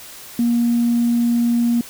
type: tone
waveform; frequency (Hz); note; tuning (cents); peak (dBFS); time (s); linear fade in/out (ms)
sine; 236.6; A#3; +26; -13; 0.39-1.81; 2
effects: tanh soft clip ceiling -9 dBFS + white hiss -38 dBFS RMS until 1.89 s